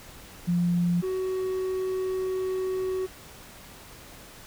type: tone pair in turn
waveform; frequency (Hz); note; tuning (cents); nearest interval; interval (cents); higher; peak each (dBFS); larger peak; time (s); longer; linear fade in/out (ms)
sine / triangle; 174.5 / 374.4; F3 / F#4; -1 / +20; octave + minor second; 1321; second; -21 / -24; first; 0.47-1.02 / 1.02-3.07; second; 20
effects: pink hiss -47 dBFS RMS until 4.46 s